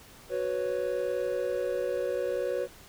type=chord; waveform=triangle; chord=F# suspended fourth; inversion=none; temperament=equal; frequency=370 / 493.9 / 554.4 Hz; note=F#4 / B4 / C#5; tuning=0 / 0 / 0 cents; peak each=-32 / -29 / -30 dBFS; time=0.29-2.68 s; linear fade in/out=50 ms; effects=pink hiss -52 dBFS RMS until 2.88 s